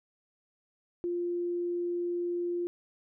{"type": "tone", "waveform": "sine", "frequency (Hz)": 349.2, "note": "F4", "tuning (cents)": 0, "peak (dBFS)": -29, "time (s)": [1.04, 2.67], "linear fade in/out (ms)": 0, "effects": []}